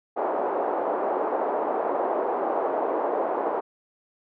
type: band-pass noise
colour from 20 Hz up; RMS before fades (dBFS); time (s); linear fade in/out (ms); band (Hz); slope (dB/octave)
white; -26; 0.16-3.61; 20; 350 to 860; 24
effects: none